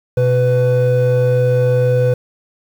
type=tone pair together; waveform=triangle; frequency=124.92 / 498.7 Hz; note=B2 / B4; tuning=+20 / +17 cents; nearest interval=2 octaves; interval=2397 cents; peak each=-11 dBFS; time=0.17-2.14 s; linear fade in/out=5 ms; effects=tanh soft clip ceiling -3 dBFS + 7-bit